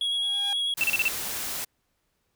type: tone with vibrato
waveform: triangle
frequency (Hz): 3322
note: G#7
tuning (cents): 0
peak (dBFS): -23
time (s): 0.01-0.74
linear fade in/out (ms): 2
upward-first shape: sine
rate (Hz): 9.2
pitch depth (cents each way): 13
type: tone with exponential growth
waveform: sawtooth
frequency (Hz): 807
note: G#5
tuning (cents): -50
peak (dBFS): -29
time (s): 0.02-0.53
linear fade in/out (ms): 1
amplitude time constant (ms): 110
type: noise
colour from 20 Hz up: white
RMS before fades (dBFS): -32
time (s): 0.77-1.65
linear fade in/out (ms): 10
type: tone bursts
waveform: sine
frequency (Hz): 2676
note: E7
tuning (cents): +25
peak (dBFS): -20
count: 5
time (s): 0.81-1.081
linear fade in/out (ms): 0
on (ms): 27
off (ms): 34
effects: pink hiss -74 dBFS RMS until 2.35 s